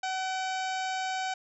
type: harmonic tone with a mistuned harmonic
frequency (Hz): 754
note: F#5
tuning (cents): +32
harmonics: 1 / 2 / 3 / 4 / 5 / 6 / 7 / 8 / 9 / 10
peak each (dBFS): -31 / -37 / -41 / -43 / -45 / -47 / -48 / -49 / -50 / -51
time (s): 0.03-1.34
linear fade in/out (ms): 5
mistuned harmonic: 3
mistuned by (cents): +41
effects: none